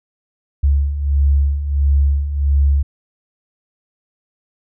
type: beating tone pair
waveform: sine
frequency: 69.3 / 70.8 Hz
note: C#2 / C#2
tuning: 0 / +37 cents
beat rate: 1.5 Hz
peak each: -19 / -13 dBFS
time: 0.63-2.83 s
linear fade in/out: 10 ms
effects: none